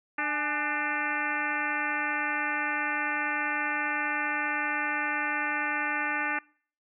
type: harmonic tone with a mistuned harmonic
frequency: 298.3 Hz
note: D4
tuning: 27 cents sharp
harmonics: 1 / 2 / 3 / 4 / 5 / 6 / 7 / 8 / 9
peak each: -38 / -44 / -35 / -36 / -33 / -32 / -36 / -37 / -40 dBFS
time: 0.18-6.39 s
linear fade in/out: 5 ms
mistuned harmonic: 3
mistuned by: -93 cents
effects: noise-tail reverb RT60 0.5 s tail -25 dB re dry